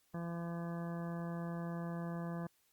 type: harmonic tone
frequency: 169.8 Hz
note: F3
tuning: 48 cents flat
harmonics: 1 / 2 / 3 / 4 / 5 / 6 / 7 / 9 / 10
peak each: -39 / -49 / -50 / -50 / -57 / -54 / -55 / -59 / -58 dBFS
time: 0.14-2.47 s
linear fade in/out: 5 ms
effects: white hiss -74 dBFS RMS until 2.72 s + Opus 48 kbps